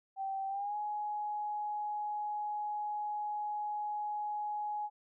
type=tone with pitch glide; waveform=sine; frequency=777 to 837.6 Hz; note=G5 to G#5; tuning=-16 to +15 cents; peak=-34 dBFS; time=0.16-4.9 s; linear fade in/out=50 ms; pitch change=+131 cents; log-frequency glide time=0.48-0.76 s; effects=none